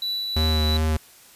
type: tone with tremolo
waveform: triangle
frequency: 3951 Hz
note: B7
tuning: in tune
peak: -22 dBFS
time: 0.02-0.77 s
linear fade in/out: 2 ms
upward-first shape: triangle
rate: 3 Hz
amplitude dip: 30%
type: tone with vibrato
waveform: square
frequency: 77.78 Hz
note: D#2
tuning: in tune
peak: -20 dBFS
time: 0.36-0.97 s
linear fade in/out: 5 ms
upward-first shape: sine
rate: 2.6 Hz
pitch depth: 22 cents each way
effects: white hiss -50 dBFS RMS until 1.35 s + resampled to 32000 Hz